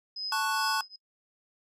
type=tone with tremolo; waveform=sine; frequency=5050 Hz; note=D#8; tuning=25 cents sharp; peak=-31 dBFS; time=0.16-0.96 s; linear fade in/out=5 ms; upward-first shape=triangle; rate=2.4 Hz; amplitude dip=100%
type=chord; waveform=square; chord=F# minor; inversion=first; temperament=equal; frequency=880 / 1108.7 / 1480 Hz; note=A5 / C#6 / F#6; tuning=0 / 0 / 0 cents; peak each=-32 dBFS; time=0.32-0.81 s; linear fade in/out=2 ms
effects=noise-tail reverb RT60 0.1 s tail -24 dB re dry + resampled to 32000 Hz

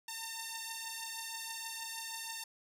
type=beating tone pair; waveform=5% pulse; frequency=904 / 910.3 Hz; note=A5 / A#5; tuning=+47 / -41 cents; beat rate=6.3 Hz; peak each=-30 / -33 dBFS; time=0.08-2.44 s; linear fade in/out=5 ms; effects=none

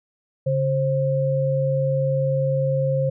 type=tone pair together; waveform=sine; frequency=140.38 / 530 Hz; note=C#3 / C5; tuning=+22 / +22 cents; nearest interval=octave + major seventh; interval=2300 cents; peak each=-21 dBFS; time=0.46-3.1 s; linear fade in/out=10 ms; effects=none

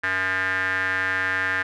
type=tone with band-pass filter; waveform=square; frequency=94.2 Hz; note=F#2; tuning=32 cents sharp; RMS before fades=-24 dBFS; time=0.03-1.63 s; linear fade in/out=10 ms; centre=1700 Hz; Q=8; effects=none

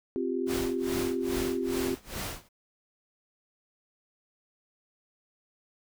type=chord; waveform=sine; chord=C suspended fourth; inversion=none; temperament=equal; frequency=261.6 / 349.2 / 392 Hz; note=C4 / F4 / G4; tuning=0 / 0 / 0 cents; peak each=-32 dBFS; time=0.16-1.95 s; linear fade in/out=0 ms
type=noise with tremolo; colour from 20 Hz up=pink; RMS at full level=-34 dBFS; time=0.46-2.49 s; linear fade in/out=50 ms; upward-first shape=sine; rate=2.4 Hz; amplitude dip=95%
effects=none

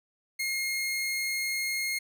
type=tone; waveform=sawtooth; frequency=2144 Hz; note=C7; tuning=42 cents sharp; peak=-25 dBFS; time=0.39-1.99 s; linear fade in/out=10 ms; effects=none

